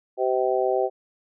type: harmonic tone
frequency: 128.4 Hz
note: C3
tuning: 32 cents flat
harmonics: 3 / 4 / 5 / 6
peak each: -24 / -25 / -26 / -27 dBFS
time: 0.17-0.9 s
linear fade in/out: 50 ms
effects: none